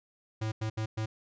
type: tone bursts at uneven times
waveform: square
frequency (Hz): 109.6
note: A2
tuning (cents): -6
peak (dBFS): -31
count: 4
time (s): 0.41-0.52 / 0.61-0.7 / 0.77-0.86 / 0.97-1.06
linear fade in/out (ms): 10
effects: resampled to 16000 Hz